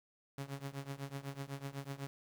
sawtooth tone with tremolo, 138.59 Hz, C#3, in tune, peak -34 dBFS, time 0.38-2.07 s, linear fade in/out 0 ms, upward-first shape triangle, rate 8 Hz, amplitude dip 95%, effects 10-bit

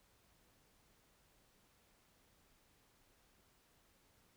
silence, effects pink hiss -72 dBFS RMS until 4.36 s

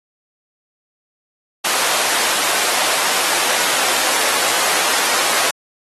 pink high-pass noise, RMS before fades -18 dBFS, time 1.64-5.51 s, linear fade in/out 10 ms, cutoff 650 Hz, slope 12 dB/octave, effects AAC 32 kbps

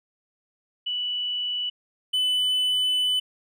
sine / triangle tone pair in turn, 2960 / 3001 Hz, F#7 / F#7, 0 / +24 cents, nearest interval unison, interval 24 cents, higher second, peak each -25 / -19 dBFS, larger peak second, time 0.86-1.7 / 2.13-3.2 s, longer second, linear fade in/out 10 ms, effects none

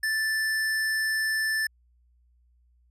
square tone, 1760 Hz, A6, in tune, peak -25 dBFS, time 0.03-1.67 s, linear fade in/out 5 ms, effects added 60 Hz sine -60 dBFS peak until 2.9 s + resampled to 32000 Hz

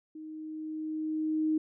sine tone with level ramp, 312 Hz, D#4, 5 cents sharp, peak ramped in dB -41 to -24 dBFS, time 0.15-1.58 s, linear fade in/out 5 ms, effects none

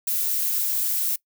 violet noise, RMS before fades -24 dBFS, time 0.07-1.16 s, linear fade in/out 5 ms, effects noise-tail reverb RT60 0.1 s tail -22 dB re dry

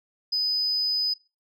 sine tone, 5000 Hz, D#8, 8 cents sharp, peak -21 dBFS, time 0.32-1.14 s, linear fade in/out 10 ms, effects noise-tail reverb RT60 0.3 s tail -21 dB re dry + tanh soft clip ceiling -18 dBFS

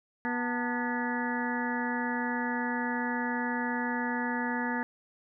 harmonic tone with a mistuned harmonic, 243.6 Hz, B3, 24 cents flat, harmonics 1 / 2 / 3 / 4 / 5 / 6 / 7 / 8, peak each -32 / -40 / -43 / -35 / -44 / -42 / -35 / -40 dBFS, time 0.25-4.83 s, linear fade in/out 0 ms, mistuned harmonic 4, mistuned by -140 cents, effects none

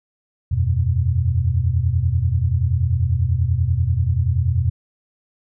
sine chord, E suspended second, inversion none, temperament just, 82.41 / 92.71 / 123.61 Hz, E2 / F#2 / B2, 0 / +4 / +2 cents, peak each -20 dBFS, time 0.51-4.7 s, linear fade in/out 10 ms, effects none

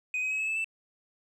sine tone with pitch steps, 2500 / 2529 / 2558 / 2588 / 2618 / 2649 Hz, D#7 / D#7 / D#7 / E7 / E7 / E7, +8 / +28 / +47 / -32 / -13 / +8 cents, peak -25 dBFS, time 0.14-0.644 s, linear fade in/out 2 ms, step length 84 ms, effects tanh soft clip ceiling -27 dBFS

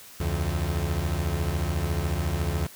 30% pulse beating tone pair, 71.8 / 85.8 Hz, D2 / F2, -39 / -30 cents, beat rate 14 Hz, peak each -25 dBFS, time 0.2-2.67 s, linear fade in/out 5 ms, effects white hiss -47 dBFS RMS until 2.75 s

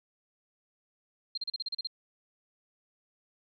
sine tone bursts, 4186 Hz, C8, in tune, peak -31 dBFS, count 9, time 1.35-1.872 s, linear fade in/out 5 ms, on 26 ms, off 36 ms, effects none

